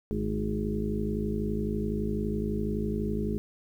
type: harmonic tone with a mistuned harmonic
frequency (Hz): 51.91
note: G#1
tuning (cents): 0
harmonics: 1 / 2 / 3 / 4 / 6 / 7 / 8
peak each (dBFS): -34 / -38 / -37 / -31 / -38 / -38 / -35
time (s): 0.11-3.38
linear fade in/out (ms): 0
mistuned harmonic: 4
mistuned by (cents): +46
effects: 10-bit